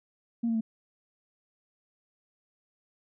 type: tone with pitch steps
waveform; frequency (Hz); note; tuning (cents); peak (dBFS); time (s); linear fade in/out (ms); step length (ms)
sine; 233.1 / 227.8 / 222.6; A#3 / A#3 / A3; 0 / -40 / +20; -24; 0.43-0.61; 10; 60
effects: tanh soft clip ceiling -21 dBFS